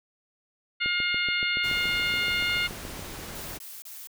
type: harmonic tone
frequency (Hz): 711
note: F5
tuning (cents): +31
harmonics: 2 / 3 / 4 / 5 / 6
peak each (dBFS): -31 / -27 / -30 / -35 / -36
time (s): 0.8-2.68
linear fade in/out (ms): 20
type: click train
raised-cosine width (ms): 2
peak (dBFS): -25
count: 16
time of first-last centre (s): 0.86-2.994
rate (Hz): 7.03
type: noise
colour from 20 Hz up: pink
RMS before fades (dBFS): -39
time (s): 1.63-3.59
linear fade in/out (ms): 20
type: noise bursts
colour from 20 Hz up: blue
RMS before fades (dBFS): -42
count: 3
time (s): 3.35-4.072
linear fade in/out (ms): 2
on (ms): 220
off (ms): 31
effects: none